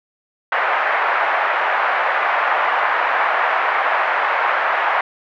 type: band-pass noise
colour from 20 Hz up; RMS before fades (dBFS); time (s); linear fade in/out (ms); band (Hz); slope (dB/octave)
pink; -18; 0.52-5.01; 2; 700 to 2000; 24
effects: none